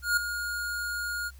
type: tone with ADSR envelope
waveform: square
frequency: 1428 Hz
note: F6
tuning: 38 cents sharp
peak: -21 dBFS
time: 0.02-1.31 s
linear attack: 150 ms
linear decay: 6 ms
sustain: -10 dB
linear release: 40 ms
effects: added 67 Hz sine -46 dBFS peak until 1.39 s + white hiss -60 dBFS RMS until 1.39 s